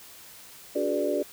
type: tone cluster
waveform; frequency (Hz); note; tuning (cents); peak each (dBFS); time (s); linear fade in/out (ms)
sine; 288.9 / 366.1 / 412.7 / 484.1 / 589; D4 / F#4 / G#4 / B4 / D5; -28 / -18 / -11 / -35 / +5; -31 / -31 / -31 / -33 / -28; 0.75-1.23; 10
effects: white hiss -48 dBFS RMS until 1.32 s